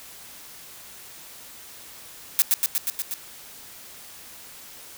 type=noise with echo; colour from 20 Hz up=blue; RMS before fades=-17 dBFS; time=2.39-2.42 s; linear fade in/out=0 ms; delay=120 ms; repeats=6; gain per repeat=-2 dB; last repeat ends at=3.14 s; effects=white hiss -44 dBFS RMS until 4.97 s